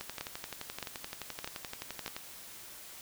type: two click trains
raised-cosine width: 0.2 ms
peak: -21 / -19 dBFS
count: 26 / 4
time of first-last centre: 0.01-2.165 / 0.21-2.062 s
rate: 11.6 / 1.62 Hz
effects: white hiss -49 dBFS RMS until 3.01 s